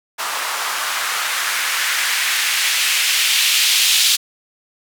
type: noise with band-pass filter sweep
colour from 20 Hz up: blue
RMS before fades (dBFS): -18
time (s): 0.18-4.17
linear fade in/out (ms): 20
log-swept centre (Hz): 960 to 3500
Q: 1.6
effects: none